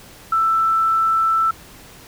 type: tone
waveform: sine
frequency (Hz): 1326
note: E6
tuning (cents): +10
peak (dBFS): -14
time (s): 0.32-1.51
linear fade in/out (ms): 5
effects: pink hiss -43 dBFS RMS until 2.07 s